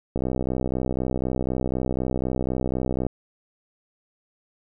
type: click train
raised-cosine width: 2 ms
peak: -12 dBFS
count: 187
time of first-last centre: 0.16-3.066 s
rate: 64 Hz
effects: none